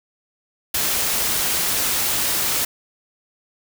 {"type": "noise", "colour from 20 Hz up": "white", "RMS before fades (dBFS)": -21, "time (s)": [0.74, 2.65], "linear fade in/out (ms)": 5, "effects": []}